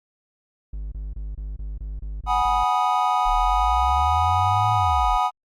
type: tone bursts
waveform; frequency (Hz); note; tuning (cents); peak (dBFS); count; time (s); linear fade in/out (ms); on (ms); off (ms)
triangle; 50.8; G#1; -38; -26; 9; 0.73-2.64; 5; 190; 25
type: chord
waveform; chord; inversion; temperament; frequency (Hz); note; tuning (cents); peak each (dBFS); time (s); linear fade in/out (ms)
triangle; G# minor seventh; third; equal with one note detuned; 740 / 830.6 / 979.8 / 1244.5; F#5 / G#5 / B5 / D#6; 0 / 0 / -14 / 0; -21 / -23 / -22 / -22; 2.26-5.31; 50
type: linear two-way sweep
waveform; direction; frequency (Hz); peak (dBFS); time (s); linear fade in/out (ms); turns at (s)
sine; up then down; 32.7 to 110 to 32.7; -23; 3.25-5.18; 20; 4.73
effects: Opus 48 kbps